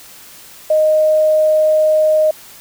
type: tone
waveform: sine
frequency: 620 Hz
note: D#5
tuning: 6 cents flat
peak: -9 dBFS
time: 0.7-2.31 s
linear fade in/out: 5 ms
effects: white hiss -39 dBFS RMS until 2.6 s